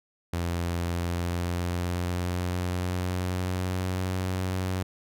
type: tone with pitch glide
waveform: sawtooth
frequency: 86.1 to 92.81 Hz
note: F2 to F#2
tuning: -24 to +6 cents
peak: -23 dBFS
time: 0.33-4.83 s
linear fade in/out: 5 ms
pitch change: +130 cents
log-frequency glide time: 0.8-4.12 s
effects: none